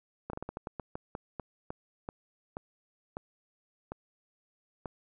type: slowing click train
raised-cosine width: 1 ms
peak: -23 dBFS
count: 17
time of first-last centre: 0.3-4.858 s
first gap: 33 ms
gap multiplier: 1.25
effects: none

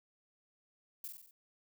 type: noise with echo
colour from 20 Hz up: violet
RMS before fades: -43 dBFS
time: 1.04-1.08 s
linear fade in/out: 2 ms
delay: 46 ms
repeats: 5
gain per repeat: -4 dB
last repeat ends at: 1.31 s
effects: none

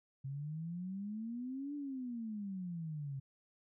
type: exponential two-way sweep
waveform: sine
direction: up then down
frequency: 133.1 to 293.7 to 133.1 Hz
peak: -39 dBFS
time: 0.24-3.2 s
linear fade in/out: 10 ms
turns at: 1.75 s
effects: none

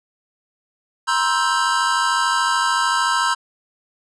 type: chord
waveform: square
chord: C dominant seventh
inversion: third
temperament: equal with one note detuned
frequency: 953 / 1046.5 / 1318.5 / 1568 Hz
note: Bb5 / C6 / E6 / G6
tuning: +38 / 0 / 0 / 0 cents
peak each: -23 dBFS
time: 1.07-3.35 s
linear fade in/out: 20 ms
effects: resampled to 22050 Hz

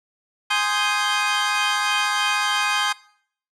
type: chord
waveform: 20% pulse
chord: Ab major seventh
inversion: none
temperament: equal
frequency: 830.6 / 1046.5 / 1244.5 / 1568 Hz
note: Ab5 / C6 / Eb6 / G6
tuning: 0 / 0 / 0 / 0 cents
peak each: -20 dBFS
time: 0.5-2.93 s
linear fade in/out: 10 ms
effects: noise-tail reverb RT60 0.6 s tail -21 dB re dry + low-pass 8000 Hz 12 dB/octave

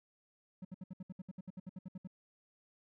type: tone bursts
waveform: triangle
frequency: 185 Hz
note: F#3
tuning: in tune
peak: -40 dBFS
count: 16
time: 0.62-2.074 s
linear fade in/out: 5 ms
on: 29 ms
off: 66 ms
effects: none

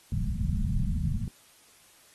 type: low-pass noise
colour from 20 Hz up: pink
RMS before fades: -28 dBFS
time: 0.12-1.28 s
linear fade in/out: 2 ms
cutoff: 220 Hz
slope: 96 dB/octave
effects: white hiss -58 dBFS RMS until 2.14 s + AAC 32 kbps

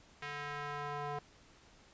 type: tone with band-pass filter sweep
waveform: square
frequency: 145.6 Hz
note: D3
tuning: 15 cents flat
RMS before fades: -41 dBFS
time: 0.22-1.19 s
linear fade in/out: 5 ms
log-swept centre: 2000 to 840 Hz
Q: 1.4
effects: pink hiss -62 dBFS RMS until 1.93 s + resampled to 16000 Hz

